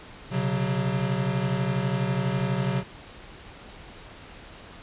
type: chord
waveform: square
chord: B suspended second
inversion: none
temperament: equal with one note detuned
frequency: 126.43 / 138.59 / 185 Hz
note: B2 / C#3 / F#3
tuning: +41 / 0 / 0 cents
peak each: -29 dBFS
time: 0.3-2.84 s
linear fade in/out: 50 ms
effects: pink hiss -45 dBFS RMS until 4.82 s + resampled to 8000 Hz